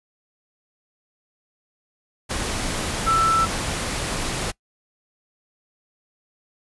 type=tone in noise; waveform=sine; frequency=1329 Hz; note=E6; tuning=14 cents sharp; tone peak=-16 dBFS; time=3.06-3.46 s; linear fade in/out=20 ms; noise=pink; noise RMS=-26 dBFS; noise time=2.29-4.52 s; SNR=+7 dB; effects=noise-tail reverb RT60 0.1 s tail -23 dB re dry + resampled to 24000 Hz